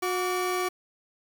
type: tone pair together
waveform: 30% pulse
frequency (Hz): 363.2 / 1153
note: F#4 / D6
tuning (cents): -32 / -32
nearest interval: octave + minor sixth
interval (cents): 2000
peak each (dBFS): -25 / -28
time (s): 0.02-0.69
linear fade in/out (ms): 10
effects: 8-bit

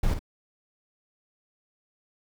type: noise with echo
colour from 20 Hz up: brown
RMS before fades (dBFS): -22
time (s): 0.03-0.14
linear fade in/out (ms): 5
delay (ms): 52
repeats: 1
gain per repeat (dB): -8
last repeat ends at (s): 0.192
effects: none

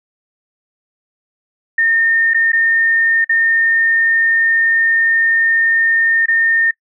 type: tone with dropouts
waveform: sine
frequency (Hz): 1823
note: A#6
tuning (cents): -39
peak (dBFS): -10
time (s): 1.78-6.71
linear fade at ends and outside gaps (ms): 5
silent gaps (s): 2.336-2.344 / 2.52-2.53 / 3.245-3.293 / 6.259-6.282
effects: noise-tail reverb RT60 0.1 s tail -25 dB re dry

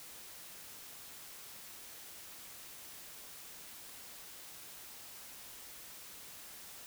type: silence
effects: white hiss -51 dBFS RMS until 6.86 s

